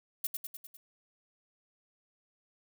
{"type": "noise with echo", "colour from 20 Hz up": "violet", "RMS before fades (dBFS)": -32, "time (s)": [0.24, 0.27], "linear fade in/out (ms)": 5, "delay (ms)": 100, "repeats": 5, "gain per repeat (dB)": -4, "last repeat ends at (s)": 0.77, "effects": []}